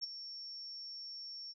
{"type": "tone with ADSR envelope", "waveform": "sine", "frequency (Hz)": 5470, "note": "F8", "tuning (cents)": -37, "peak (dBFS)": -34, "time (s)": [0.01, 1.54], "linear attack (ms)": 27, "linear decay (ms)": 18, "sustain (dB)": -10, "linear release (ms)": 34, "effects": []}